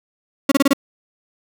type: tone bursts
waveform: 35% pulse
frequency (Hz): 277.2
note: C#4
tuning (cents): 0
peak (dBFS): -9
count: 5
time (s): 0.49-0.733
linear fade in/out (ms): 5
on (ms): 27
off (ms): 27
effects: none